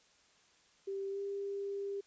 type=tone with pitch glide; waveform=sine; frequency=391.8 to 398.6 Hz; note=G4 to G4; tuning=-1 to +29 cents; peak=-36 dBFS; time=0.87-2.01 s; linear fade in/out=10 ms; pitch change=+30 cents; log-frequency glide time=1.1-1.19 s; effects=white hiss -67 dBFS RMS until 2.06 s + resampled to 16000 Hz